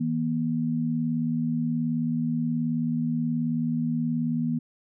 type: tone pair together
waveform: sine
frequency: 160.39 / 239.1 Hz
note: E3 / A#3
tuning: -47 / +44 cents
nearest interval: perfect fifth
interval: 691 cents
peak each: -28 / -25 dBFS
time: 0-4.59 s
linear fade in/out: 10 ms
effects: none